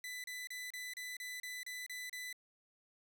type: tone bursts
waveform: sawtooth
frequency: 1996 Hz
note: B6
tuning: 18 cents sharp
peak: -39 dBFS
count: 10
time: 0.04-2.328 s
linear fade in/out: 2 ms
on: 200 ms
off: 32 ms
effects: none